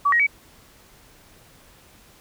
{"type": "tone with pitch steps", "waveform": "sine", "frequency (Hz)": [1142, 1889, 2273], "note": ["D6", "A#6", "C#7"], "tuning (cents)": [-49, 22, 43], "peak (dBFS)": -15, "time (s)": [0.05, 0.269], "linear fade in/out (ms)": 10, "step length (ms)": 73, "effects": ["pink hiss -52 dBFS RMS until 2.2 s"]}